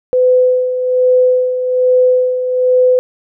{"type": "tone with tremolo", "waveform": "sine", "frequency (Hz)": 505, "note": "B4", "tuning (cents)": 39, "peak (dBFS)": -6, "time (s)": [0.13, 2.99], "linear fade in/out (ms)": 0, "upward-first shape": "sine", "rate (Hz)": 1.2, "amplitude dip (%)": 60, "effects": []}